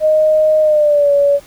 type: tone with pitch glide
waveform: sine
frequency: 620 to 568.5 Hz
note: D#5 to C#5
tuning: -6 to +44 cents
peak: -8 dBFS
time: 0-1.4 s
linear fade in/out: 50 ms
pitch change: -150 cents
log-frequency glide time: 0.61-1.12 s
effects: pink hiss -43 dBFS RMS until 1.46 s